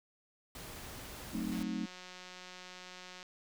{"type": "noise", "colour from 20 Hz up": "pink", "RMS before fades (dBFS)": -47, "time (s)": [0.55, 1.63], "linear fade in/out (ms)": 2}
{"type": "chord", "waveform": "sine", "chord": "F# diminished seventh", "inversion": "none", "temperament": "equal", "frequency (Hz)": [185, 220, 261.6, 311.1], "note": ["F#3", "A3", "C4", "Eb4"], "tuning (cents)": [0, 0, 0, 0], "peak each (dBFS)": [-40, -38, -41, -41], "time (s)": [1.33, 1.86], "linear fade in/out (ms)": 10}
{"type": "click train", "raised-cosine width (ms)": 0.2, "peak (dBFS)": -32, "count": 312, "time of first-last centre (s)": [1.52, 3.229], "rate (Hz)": 182}
{"effects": []}